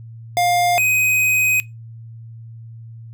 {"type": "tone pair in turn", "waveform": "square", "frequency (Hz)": [705, 2512], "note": ["F5", "D#7"], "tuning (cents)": [16, 16], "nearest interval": "octave + minor seventh", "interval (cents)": 2200, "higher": "second", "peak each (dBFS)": -15, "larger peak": "neither", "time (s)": [[0.37, 0.78], [0.78, 1.6]], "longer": "second", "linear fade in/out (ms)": 0, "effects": ["noise-tail reverb RT60 0.2 s tail -21 dB re dry", "added 114 Hz sine -34 dBFS peak until 3.13 s"]}